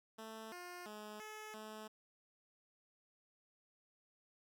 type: tone with pitch steps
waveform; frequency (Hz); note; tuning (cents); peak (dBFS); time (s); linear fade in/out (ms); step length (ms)
10% pulse; 221.3 / 355.3 / 211.7 / 429.5 / 216; A3 / F4 / G#3 / A4 / A3; +10 / +30 / +33 / -42 / -32; -40; 0.18-1.88; 10; 340
effects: none